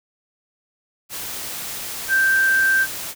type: tone in noise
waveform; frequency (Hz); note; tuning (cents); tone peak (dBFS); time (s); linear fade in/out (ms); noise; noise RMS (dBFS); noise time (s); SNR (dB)
sine; 1568; G6; 0; -14; 2.08-2.87; 50; white; -30; 1.09-3.15; +13
effects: none